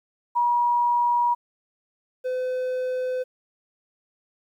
sine / triangle tone pair in turn, 960 / 508.5 Hz, B5 / C5, -49 / -50 cents, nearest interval major seventh, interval 1101 cents, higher first, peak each -18 / -22 dBFS, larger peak first, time 0.35-1.35 / 2.24-3.24 s, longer neither, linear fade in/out 20 ms, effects 10-bit

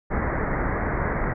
pink low-pass noise, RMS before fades -25 dBFS, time 0.1-1.34 s, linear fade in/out 20 ms, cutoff 2100 Hz, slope 96 dB/octave, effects none

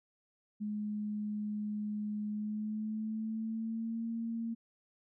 sine tone with pitch glide, 210 to 229 Hz, G#3 to A#3, +19 to -31 cents, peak -34 dBFS, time 0.6-4.55 s, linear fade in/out 20 ms, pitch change +150 cents, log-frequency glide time 2.3-4.07 s, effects none

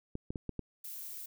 clicks, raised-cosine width 3 ms, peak -24 dBFS, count 5, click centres 0.154 / 0.305 / 0.358 / 0.493 / 0.593 s
violet noise, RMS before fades -44 dBFS, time 0.84-1.26 s, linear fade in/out 5 ms
effects none

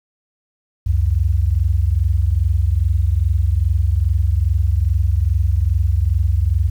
sine tone pair together, 67.4 / 89.83 Hz, C#2 / F2, -48 / +49 cents, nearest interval perfect fourth, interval 497 cents, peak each -16 dBFS, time 0.86-6.7 s, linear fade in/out 10 ms, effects 8-bit

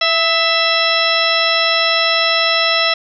harmonic tone with a mistuned harmonic, 664 Hz, E5, 12 cents sharp, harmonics 1 / 2 / 3 / 4 / 5 / 6 / 8, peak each -20 / -20 / -20 / -20 / -20 / -20 / -20 dBFS, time 0.01-2.94 s, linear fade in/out 5 ms, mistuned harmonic 2, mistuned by -42 cents, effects none

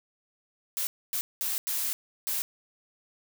blue noise bursts at uneven times, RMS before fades -30 dBFS, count 5, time 0.77-0.87 / 1.13-1.21 / 1.41-1.58 / 1.67-1.93 / 2.27-2.42 s, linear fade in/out 0 ms, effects none

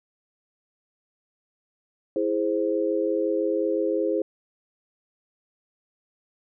sine chord, E augmented, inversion none, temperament equal, 329.6 / 415.3 / 523.3 Hz, E4 / G#4 / B#4, 0 / 0 / 0 cents, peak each -26 dBFS, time 2.16-4.22 s, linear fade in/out 2 ms, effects none

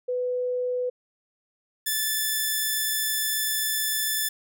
sine / 5% pulse tone pair in turn, 497.8 / 1748.5 Hz, B4 / A6, +14 / -11 cents, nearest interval octave + minor seventh, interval 2175 cents, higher second, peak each -24 / -13 dBFS, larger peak second, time 0.08-0.9 / 1.86-4.29 s, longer second, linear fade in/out 10 ms, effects none

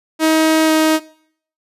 sawtooth tone with pitch glide, 317 to 314.6 Hz, D#4 to D#4, +32 to +19 cents, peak -7 dBFS, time 0.19-1 s, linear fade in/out 50 ms, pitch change -13 cents, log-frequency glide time 0.66-0.71 s, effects noise-tail reverb RT60 0.6 s tail -20 dB re dry + resampled to 32000 Hz

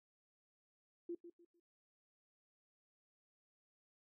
sine tone with echo, 344.5 Hz, F4, 24 cents flat, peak -40 dBFS, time 1.09-1.15 s, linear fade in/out 5 ms, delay 150 ms, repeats 3, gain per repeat -11 dB, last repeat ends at 1.6 s, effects noise-tail reverb RT60 0.1 s tail -19 dB re dry

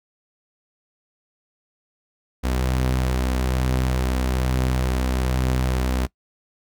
sawtooth tone pair together, 63.67 / 126.2 Hz, C2 / B2, -47 / +38 cents, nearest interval octave, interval 1185 cents, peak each -16 / -27 dBFS, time 2.43-6.07 s, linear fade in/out 20 ms, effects noise-tail reverb RT60 0.1 s tail -21 dB re dry

